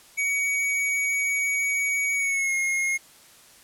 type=tone with pitch glide; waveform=square; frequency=2253 to 2150 Hz; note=C#7 to C7; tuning=+28 to +47 cents; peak=-23 dBFS; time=0.17-2.98 s; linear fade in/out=20 ms; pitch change=-81 cents; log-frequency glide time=2.16-2.54 s; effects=white hiss -52 dBFS RMS until 3.63 s + low-pass 12000 Hz 12 dB/octave